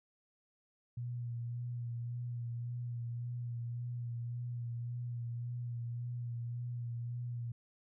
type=tone with vibrato; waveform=sine; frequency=119.8 Hz; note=A#2; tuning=48 cents sharp; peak=-37 dBFS; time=0.97-7.52 s; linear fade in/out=5 ms; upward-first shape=sine; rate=1.8 Hz; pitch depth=26 cents each way; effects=none